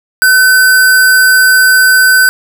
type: tone with sample-and-hold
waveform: sine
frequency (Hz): 1515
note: F#6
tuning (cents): +40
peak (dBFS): -3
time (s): 0.22-2.29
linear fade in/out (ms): 0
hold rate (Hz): 6300
effects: none